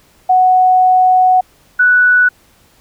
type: tone pair in turn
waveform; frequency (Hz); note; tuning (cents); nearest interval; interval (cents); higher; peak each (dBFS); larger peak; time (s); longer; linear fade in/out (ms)
sine; 740 / 1480; F#5 / F#6; 0 / 0; octave; 1200; second; -6; neither; 0.29-1.41 / 1.79-2.29; first; 10
effects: pink hiss -50 dBFS RMS until 2.8 s